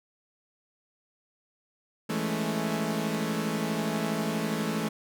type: chord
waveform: sawtooth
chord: A major seventh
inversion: second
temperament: equal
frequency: 164.81 / 207.7 / 220 / 277.2 Hz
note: E3 / G#3 / A3 / C#4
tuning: 0 / 0 / 0 / 0 cents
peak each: -29 / -30 / -27 / -33 dBFS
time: 2.09-4.89 s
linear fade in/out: 10 ms
effects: none